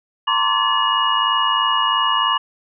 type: tone cluster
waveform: sine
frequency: 920 / 1041 / 1144 / 1718 / 2883 Hz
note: A#5 / C6 / D6 / A6 / F#7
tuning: -23 / -9 / -46 / -42 / -46 cents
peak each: -24 / -20 / -20 / -27 / -20 dBFS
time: 0.27-2.38 s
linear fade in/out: 10 ms
effects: none